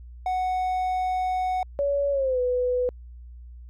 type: tone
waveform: triangle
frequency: 740 Hz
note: F#5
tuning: in tune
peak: -21 dBFS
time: 0.26-1.63 s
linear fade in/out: 2 ms
type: tone with pitch glide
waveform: sine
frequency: 565 to 497.6 Hz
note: C#5 to B4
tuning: +33 to +13 cents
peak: -21 dBFS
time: 1.79-2.89 s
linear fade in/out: 0 ms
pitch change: -220 cents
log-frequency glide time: 2.11-2.4 s
effects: added 60 Hz sine -40 dBFS peak until 3.69 s